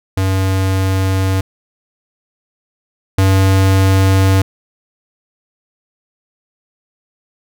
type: tone pair in turn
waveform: square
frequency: 95.3 / 95.91 Hz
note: G2 / G2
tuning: -48 / -37 cents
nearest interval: unison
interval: 11 cents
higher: second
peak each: -13 / -9 dBFS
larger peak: second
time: 0.17-1.41 / 3.18-4.42 s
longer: neither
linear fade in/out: 5 ms
effects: none